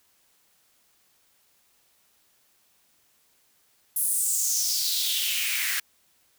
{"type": "noise with high-pass filter sweep", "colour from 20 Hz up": "white", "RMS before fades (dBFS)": -26, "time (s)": [3.96, 5.8], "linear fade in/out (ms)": 5, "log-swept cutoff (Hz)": [11000, 1700], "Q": 4, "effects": ["white hiss -65 dBFS RMS until 6.38 s"]}